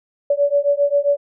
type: beating tone pair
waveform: sine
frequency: 568 / 575.5 Hz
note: C#5 / D5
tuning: +42 / -35 cents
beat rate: 7.5 Hz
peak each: -17 dBFS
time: 0.3-1.17 s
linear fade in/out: 5 ms
effects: none